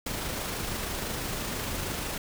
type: noise with amplitude modulation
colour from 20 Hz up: pink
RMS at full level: -32 dBFS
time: 0.06-2.18 s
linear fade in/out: 5 ms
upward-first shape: sine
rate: 26.1 Hz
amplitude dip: 25%
effects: none